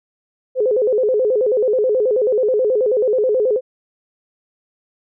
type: tone with vibrato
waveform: sine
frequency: 465.6 Hz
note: A#4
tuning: 2 cents flat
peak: -13 dBFS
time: 0.55-3.61 s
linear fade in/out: 50 ms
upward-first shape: square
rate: 9.3 Hz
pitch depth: 170 cents each way
effects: none